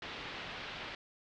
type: low-pass noise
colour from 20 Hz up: white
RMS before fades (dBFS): -44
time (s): 0.02-0.95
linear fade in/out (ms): 2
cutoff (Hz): 3700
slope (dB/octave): 24
effects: low-pass 6000 Hz 12 dB/octave